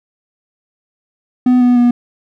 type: tone with pitch steps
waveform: triangle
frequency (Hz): 250 / 246 / 242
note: B3 / B3 / B3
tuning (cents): +21 / -7 / -35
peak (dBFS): -5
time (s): 1.46-1.91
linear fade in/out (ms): 5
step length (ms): 150
effects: none